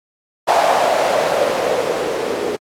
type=noise with low-pass filter sweep; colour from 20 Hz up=violet; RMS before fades=-17 dBFS; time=0.47-2.57 s; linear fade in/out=20 ms; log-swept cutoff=740 to 410 Hz; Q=3.6; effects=AAC 64 kbps